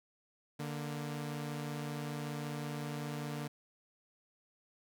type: tone pair together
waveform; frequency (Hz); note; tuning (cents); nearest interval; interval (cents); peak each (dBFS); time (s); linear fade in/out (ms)
sawtooth; 147.3 / 233.6; D3 / A#3; +6 / +4; minor sixth; 798; -35 / -40; 0.59-3.48; 10
effects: none